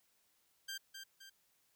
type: tone with echo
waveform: 15% pulse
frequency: 1581 Hz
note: G6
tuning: 14 cents sharp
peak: -35 dBFS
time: 0.68-0.78 s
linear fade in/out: 10 ms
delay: 260 ms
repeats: 2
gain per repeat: -6 dB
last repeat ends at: 1.3 s
effects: white hiss -75 dBFS RMS until 1.75 s